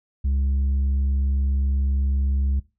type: tone with tanh clipping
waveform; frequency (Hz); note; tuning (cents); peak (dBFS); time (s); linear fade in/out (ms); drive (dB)
sine; 68.1; C#2; -30; -20; 0.24-2.6; 10; 4
effects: noise-tail reverb RT60 0.3 s tail -20 dB re dry